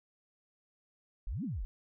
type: exponential two-way sweep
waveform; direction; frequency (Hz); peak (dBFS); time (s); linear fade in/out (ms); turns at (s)
sine; up then down; 34.65 to 293.7 to 34.65; -34; 1.27-1.65; 0; 1.44
effects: none